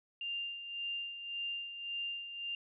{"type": "tone with tremolo", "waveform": "sine", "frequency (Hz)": 2794, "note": "F7", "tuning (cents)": 0, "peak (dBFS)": -35, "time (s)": [0.21, 2.55], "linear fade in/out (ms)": 2, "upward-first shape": "sine", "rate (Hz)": 1.8, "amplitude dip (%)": 60, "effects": []}